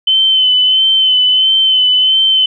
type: tone with vibrato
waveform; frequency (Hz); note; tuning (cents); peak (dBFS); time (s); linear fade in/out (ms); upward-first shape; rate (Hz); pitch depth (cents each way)
sine; 3053; G7; -46; -7; 0.07-2.46; 5; sine; 1.5; 29
effects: none